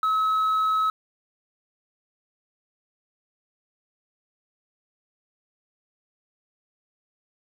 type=tone; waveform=sine; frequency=1287 Hz; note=E6; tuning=42 cents flat; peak=-17 dBFS; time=0.03-0.9 s; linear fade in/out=2 ms; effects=tanh soft clip ceiling -19 dBFS + 8-bit